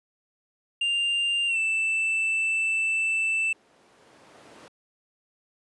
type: tone with pitch glide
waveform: triangle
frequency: 2794 to 2651 Hz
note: F7 to E7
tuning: 0 to +9 cents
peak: -21 dBFS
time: 0.81-3.53 s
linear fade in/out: 5 ms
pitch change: -91 cents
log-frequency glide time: 1.47-1.58 s
type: noise with exponential growth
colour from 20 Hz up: brown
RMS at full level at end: -36 dBFS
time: 1.73-4.68 s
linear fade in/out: 1 ms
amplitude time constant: 640 ms
effects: high-pass 400 Hz 12 dB/octave + resampled to 24000 Hz